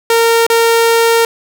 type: tone with dropouts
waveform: sawtooth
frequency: 460.4 Hz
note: A#4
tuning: 22 cents flat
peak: -4 dBFS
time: 0.1-1.25 s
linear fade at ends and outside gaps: 2 ms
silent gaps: 0.466-0.5 s
effects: none